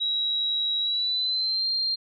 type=tone with pitch glide; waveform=sine; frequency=3863 to 4188 Hz; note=B7 to C8; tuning=-39 to +1 cents; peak=-23 dBFS; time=0-1.96 s; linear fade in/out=20 ms; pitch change=+140 cents; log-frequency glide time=0.8-1.67 s; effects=none